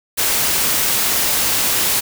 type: noise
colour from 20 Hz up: white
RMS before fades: -17 dBFS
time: 0.17-2.01 s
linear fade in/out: 20 ms
effects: none